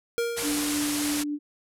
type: tone with exponential decay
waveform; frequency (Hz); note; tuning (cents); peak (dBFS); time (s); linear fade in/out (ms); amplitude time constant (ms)
square; 468.8; A#4; +10; -23; 0.18-1.01; 0; 180
type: low-pass noise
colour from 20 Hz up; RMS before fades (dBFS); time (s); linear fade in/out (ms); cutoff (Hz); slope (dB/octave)
white; -31; 0.36-1.24; 20; 12000; 48
type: tone with tremolo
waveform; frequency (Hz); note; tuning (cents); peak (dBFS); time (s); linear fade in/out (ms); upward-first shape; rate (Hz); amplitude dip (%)
sine; 293.7; D4; 0; -25; 0.42-1.39; 50; triangle; 3.3; 25
effects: none